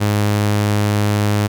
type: tone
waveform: sawtooth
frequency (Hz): 103.83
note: G#2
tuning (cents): 0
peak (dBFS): -10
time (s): 0-1.48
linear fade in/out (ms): 20
effects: none